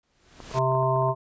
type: noise with exponential growth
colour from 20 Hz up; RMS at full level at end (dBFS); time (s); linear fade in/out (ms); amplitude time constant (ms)
pink; -35; 0.03-0.59; 2; 120
type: clicks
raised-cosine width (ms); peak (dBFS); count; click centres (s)
1; -26; 8; 0.403 / 0.514 / 0.721 / 0.752 / 0.83 / 0.962 / 1.024 / 1.085
type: harmonic tone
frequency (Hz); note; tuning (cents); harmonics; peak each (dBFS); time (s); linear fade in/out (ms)
130.81; C3; 0; 1 / 3 / 5 / 7 / 8; -25 / -29 / -25 / -29 / -27; 0.53-1.15; 50
effects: resampled to 16000 Hz